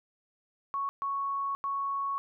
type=tone bursts at uneven times; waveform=sine; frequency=1108.7 Hz; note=C#6; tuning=in tune; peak=-29 dBFS; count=3; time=0.74-0.89 / 1.02-1.55 / 1.64-2.18 s; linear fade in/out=0 ms; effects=none